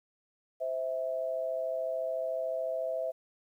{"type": "tone pair together", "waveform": "sine", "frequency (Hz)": [519.2, 653], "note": ["C5", "E5"], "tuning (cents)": [-13, -17], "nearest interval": "major third", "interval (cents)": 396, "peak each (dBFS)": [-35, -32], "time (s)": [0.6, 3.12], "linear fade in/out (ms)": 20, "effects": ["11-bit"]}